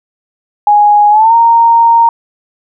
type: tone with pitch glide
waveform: sine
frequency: 830 to 926.3 Hz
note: G#5 to A#5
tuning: -1 to -11 cents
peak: -3 dBFS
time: 0.67-2.09 s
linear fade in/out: 2 ms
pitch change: +190 cents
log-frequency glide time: 1.1-1.34 s
effects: none